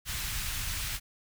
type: band-stop noise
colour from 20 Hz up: pink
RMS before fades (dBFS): -34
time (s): 0.05-1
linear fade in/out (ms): 50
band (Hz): 100 to 1700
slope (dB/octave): 12
effects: none